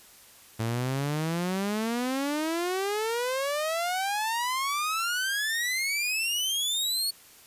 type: exponential sweep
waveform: sawtooth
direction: up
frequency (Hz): 110 to 4435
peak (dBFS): -23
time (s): 0.59-7.11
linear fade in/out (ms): 10
effects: white hiss -53 dBFS RMS until 7.46 s + resampled to 32000 Hz